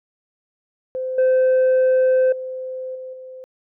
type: tone with level steps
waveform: sine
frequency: 516 Hz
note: C5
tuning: 24 cents flat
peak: -22 / -10 / -26 / -30 / -34 dBFS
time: 0.95-3.44 s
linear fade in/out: 0 ms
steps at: 1.18 / 2.32 / 2.95 / 3.13 s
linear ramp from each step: 5 ms
effects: tanh soft clip ceiling -12 dBFS